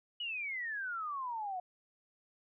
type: exponential sweep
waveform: sine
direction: down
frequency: 2960 to 712 Hz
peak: -36 dBFS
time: 0.2-1.6 s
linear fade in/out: 5 ms
effects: none